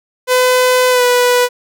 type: tone with pitch glide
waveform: sawtooth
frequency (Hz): 505 to 492.3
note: B4 to B4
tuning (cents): +39 to -6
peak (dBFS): -5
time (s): 0.27-1.49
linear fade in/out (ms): 50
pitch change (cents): -45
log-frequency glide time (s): 0.9-1.03
effects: none